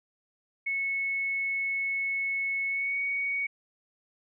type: tone with pitch glide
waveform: sine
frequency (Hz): 2200 to 2237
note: C#7 to C#7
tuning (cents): -14 to +15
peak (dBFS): -27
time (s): 0.66-3.47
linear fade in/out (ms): 10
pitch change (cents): +29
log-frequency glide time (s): 2.68-2.99
effects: none